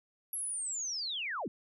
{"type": "linear sweep", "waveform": "sine", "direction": "down", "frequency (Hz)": [11400, 146.83], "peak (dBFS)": -34, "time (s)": [0.33, 1.48], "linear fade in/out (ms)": 2, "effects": []}